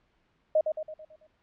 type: tone with echo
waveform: sine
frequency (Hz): 622.3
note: D#5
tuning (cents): 0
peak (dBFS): -19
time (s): 0.55-0.61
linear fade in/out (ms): 5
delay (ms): 110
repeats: 6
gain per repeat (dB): -6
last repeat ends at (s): 1.27
effects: pink hiss -70 dBFS RMS until 1.42 s + low-pass 3000 Hz 12 dB/octave